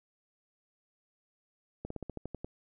slowing click train, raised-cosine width 2 ms, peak -25 dBFS, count 9, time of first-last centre 1.85-2.446 s, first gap 54 ms, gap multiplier 1.09, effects none

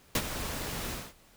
pink noise with ADSR envelope, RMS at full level -25 dBFS, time 0.15-1.14 s, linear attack 3 ms, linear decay 58 ms, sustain -11 dB, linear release 230 ms, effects pink hiss -60 dBFS RMS until 1.36 s

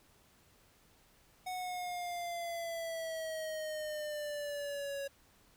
square exponential sweep, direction down, 740 to 554 Hz, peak -38 dBFS, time 1.46-5.08 s, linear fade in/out 10 ms, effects pink hiss -66 dBFS RMS until 5.56 s

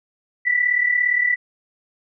sine tone pair together, 1938.2 / 1975.5 Hz, B6 / B6, -33 / 0 cents, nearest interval unison, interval 33 cents, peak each -22 / -17 dBFS, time 0.45-1.36 s, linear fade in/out 20 ms, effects none

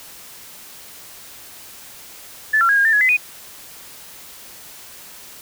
sine tone with pitch steps, 1743 / 1366 / 1640 / 1622 / 1791 / 1683 / 2026 / 2473 Hz, A6 / F6 / G#6 / G#6 / A6 / G#6 / B6 / D#7, -17 / -39 / -22 / -41 / +30 / +23 / +44 / -11 cents, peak -12 dBFS, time 2.53-3.17 s, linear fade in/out 10 ms, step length 80 ms, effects white hiss -40 dBFS RMS until 5.41 s

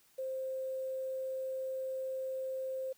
sine tone with quantisation, 525 Hz, C5, 6 cents sharp, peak -35 dBFS, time 0.18-2.93 s, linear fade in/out 10 ms, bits 10, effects white hiss -67 dBFS RMS until 2.97 s

